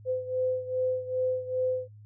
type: beating tone pair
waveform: sine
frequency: 510 / 512.5 Hz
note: C5 / C5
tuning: -44 / -36 cents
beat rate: 2.5 Hz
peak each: -28 / -32 dBFS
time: 0.05-1.88 s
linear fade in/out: 50 ms
effects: noise-tail reverb RT60 0.1 s tail -22 dB re dry + added 105 Hz sine -47 dBFS peak until 2.05 s